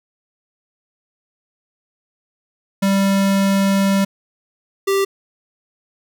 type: tone pair in turn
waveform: square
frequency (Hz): 196 / 392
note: G3 / G4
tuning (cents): 0 / 0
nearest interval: octave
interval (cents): 1200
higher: second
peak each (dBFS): -14 / -15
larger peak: first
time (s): 2.82-4.05 / 4.87-5.05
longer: first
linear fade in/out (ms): 10
effects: none